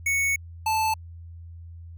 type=tone pair in turn; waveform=square; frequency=2217 / 877.3 Hz; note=C#7 / A5; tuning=0 / -5 cents; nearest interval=octave + major third; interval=1605 cents; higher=first; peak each=-22 dBFS; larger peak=neither; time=0.06-0.36 / 0.66-0.94 s; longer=first; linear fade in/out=5 ms; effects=added 84 Hz sine -39 dBFS peak until 1.97 s